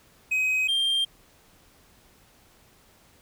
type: tone pair in turn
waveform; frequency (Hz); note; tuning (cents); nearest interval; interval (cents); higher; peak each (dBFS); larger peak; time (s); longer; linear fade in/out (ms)
triangle; 2526 / 3183; D#7 / G7; +26 / +26; major third; 400; second; -20; neither; 0.31-0.68 / 0.68-1.05; neither; 10
effects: pink hiss -58 dBFS RMS until 3.21 s